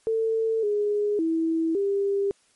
sine tone with pitch steps, 447.3 / 414.5 / 325.7 / 398.3 Hz, A4 / G#4 / E4 / G4, +28 / -3 / -21 / +28 cents, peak -21 dBFS, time 0.07-2.31 s, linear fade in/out 0 ms, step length 560 ms, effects white hiss -63 dBFS RMS until 2.55 s + MP3 48 kbps

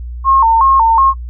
sine tone with vibrato, 988 Hz, B5, in tune, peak -6 dBFS, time 0.24-1.14 s, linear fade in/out 50 ms, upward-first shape square, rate 2.7 Hz, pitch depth 150 cents each way, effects noise-tail reverb RT60 0.1 s tail -21 dB re dry + added 60 Hz sine -22 dBFS peak until 1.29 s

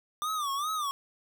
square tone with vibrato, 1184 Hz, D6, 14 cents sharp, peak -30 dBFS, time 0.22-0.91 s, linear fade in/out 0 ms, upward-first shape sine, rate 2.5 Hz, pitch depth 140 cents each way, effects none

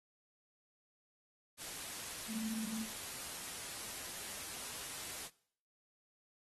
sine tone in noise, 221.1 Hz, A3, 9 cents sharp, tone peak -39 dBFS, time 2.27-2.86 s, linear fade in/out 50 ms, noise white, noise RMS -45 dBFS, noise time 1.57-5.3 s, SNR +3 dB, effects noise-tail reverb RT60 0.6 s tail -21 dB re dry + AAC 32 kbps

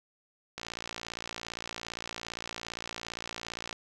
click train, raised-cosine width 0.2 ms, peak -19 dBFS, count 182, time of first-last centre 0.58-3.728 s, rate 57.5 Hz, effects none

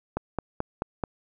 click train, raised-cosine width 1 ms, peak -13 dBFS, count 5, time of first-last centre 0.17-1.038 s, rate 4.61 Hz, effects none

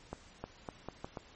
accelerating click train, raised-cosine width 1 ms, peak -25 dBFS, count 6, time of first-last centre 0.13-1.172 s, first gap 310 ms, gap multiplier 0.8, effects pink hiss -58 dBFS RMS until 1.35 s + MP3 32 kbps

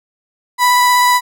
35% pulse tone with vibrato, 987.8 Hz, B5, in tune, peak -7 dBFS, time 0.58-1.21 s, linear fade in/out 50 ms, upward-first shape sine, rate 16 Hz, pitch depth 10 cents each way, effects none

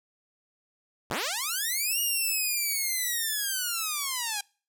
5% pulse linear two-way sweep, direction up then down, 65.41 to 2881 to 797 Hz, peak -17 dBFS, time 1.1-4.41 s, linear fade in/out 5 ms, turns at 2 s, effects noise-tail reverb RT60 0.4 s tail -26 dB re dry

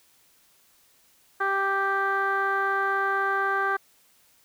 15% pulse tone with low-pass filter, 392 Hz, G4, in tune, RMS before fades -25 dBFS, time 1.4-3.77 s, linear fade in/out 10 ms, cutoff 1500 Hz, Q 3.7, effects white hiss -61 dBFS RMS until 4.44 s

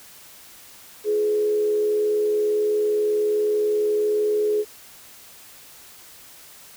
sine tone with frequency modulation, 421.6 Hz, G#4, 26 cents sharp, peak -18 dBFS, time 1.04-4.65 s, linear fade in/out 50 ms, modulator 78.6 Hz, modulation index 0.29, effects white hiss -46 dBFS RMS until 6.76 s

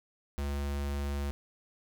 square tone, 70.9 Hz, C#2, 40 cents sharp, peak -32 dBFS, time 0.38-1.31 s, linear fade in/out 0 ms, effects none

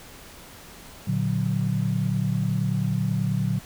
sine chord, Bb augmented, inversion none, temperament equal, 116.54 / 146.83 / 185 Hz, Bb2 / D3 / F#3, 0 / 0 / 0 cents, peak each -26 dBFS, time 1.07-3.59 s, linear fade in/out 10 ms, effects pink hiss -45 dBFS RMS until 3.65 s

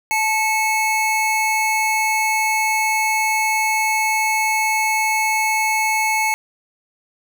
square tone pair together, 871.7 / 2200 Hz, A5 / C#7, -16 / -14 cents, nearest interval octave + major third, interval 1602 cents, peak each -20 dBFS, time 0.11-6.34 s, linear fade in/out 0 ms, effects none

